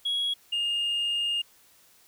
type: tone pair in turn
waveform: sine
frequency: 3322 / 2831 Hz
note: G#7 / F7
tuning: 0 / +23 cents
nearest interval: minor third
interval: 277 cents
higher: first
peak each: -23 dBFS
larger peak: neither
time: 0.05-0.34 / 0.52-1.42 s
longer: second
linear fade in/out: 10 ms
effects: tanh soft clip ceiling -23 dBFS + white hiss -59 dBFS RMS until 2.07 s